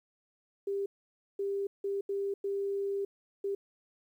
sine tone bursts at uneven times, 397.2 Hz, G4, 23 cents sharp, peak -30 dBFS, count 6, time 0.67-0.86 / 1.39-1.67 / 1.84-2.01 / 2.09-2.34 / 2.44-3.05 / 3.44-3.55 s, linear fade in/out 5 ms, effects 11-bit

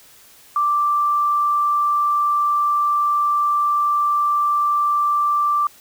sine tone, 1174.7 Hz, D6, in tune, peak -15 dBFS, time 0.56-5.67 s, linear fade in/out 2 ms, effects white hiss -48 dBFS RMS until 5.8 s

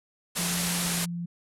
white low-pass noise, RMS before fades -30 dBFS, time 0.35-1.06 s, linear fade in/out 20 ms, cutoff 12000 Hz, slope 48 dB/octave
sine tone with pitch glide, 174.61 to 172.21 Hz, F3 to F3, 0 to -24 cents, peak -30 dBFS, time 0.38-1.26 s, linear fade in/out 10 ms, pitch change -24 cents, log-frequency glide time 0.84-0.93 s
effects none

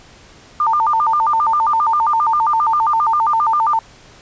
sine tone with vibrato, 1039 Hz, C6, 12 cents flat, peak -12 dBFS, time 0.6-3.79 s, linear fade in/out 2 ms, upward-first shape square, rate 7.5 Hz, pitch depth 250 cents each way, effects pink hiss -44 dBFS RMS until 4.21 s + resampled to 16000 Hz

